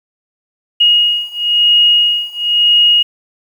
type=beating tone pair; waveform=sine; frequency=2875 / 2875.99 Hz; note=F7 / F#7; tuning=+50 / -50 cents; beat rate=0.99 Hz; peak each=-12 / -11 dBFS; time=0.8-3.03 s; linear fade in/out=10 ms; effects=7-bit